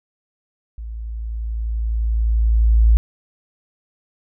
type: tone with level ramp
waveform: sine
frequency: 55.8 Hz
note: A1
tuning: 25 cents sharp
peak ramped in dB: -28 to -8 dBFS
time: 0.78-2.97 s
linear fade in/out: 0 ms
effects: none